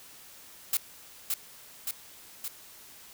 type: noise with echo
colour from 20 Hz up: blue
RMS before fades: -26 dBFS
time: 0.73-0.77 s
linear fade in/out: 2 ms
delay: 570 ms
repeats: 3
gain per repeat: -3 dB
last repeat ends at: 2.48 s
effects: white hiss -51 dBFS RMS until 3.13 s